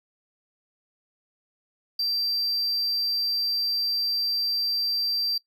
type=tone; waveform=triangle; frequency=4700 Hz; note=D8; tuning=1 cent sharp; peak=-22 dBFS; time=1.99-5.38 s; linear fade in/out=5 ms; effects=noise-tail reverb RT60 0.1 s tail -20 dB re dry